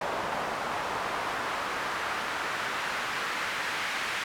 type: noise with band-pass filter sweep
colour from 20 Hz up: pink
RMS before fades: -32 dBFS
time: 0.01-4.24 s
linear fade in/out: 5 ms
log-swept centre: 900 to 1900 Hz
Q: 1.2
effects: none